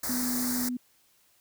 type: band-stop noise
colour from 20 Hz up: white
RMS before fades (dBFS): -32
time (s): 0.03-0.69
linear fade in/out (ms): 5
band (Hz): 2000 to 4300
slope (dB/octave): 48
type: tone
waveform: sine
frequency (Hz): 247.9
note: B3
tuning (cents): +7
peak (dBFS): -29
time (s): 0.09-0.77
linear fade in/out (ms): 5
effects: white hiss -65 dBFS RMS until 1.4 s